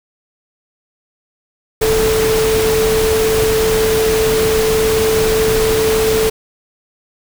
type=tone in noise; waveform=sine; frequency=440 Hz; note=A4; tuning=in tune; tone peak=-12 dBFS; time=1.81-6.3 s; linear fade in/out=10 ms; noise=pink; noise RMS=-19 dBFS; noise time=1.81-6.3 s; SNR=+4 dB; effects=none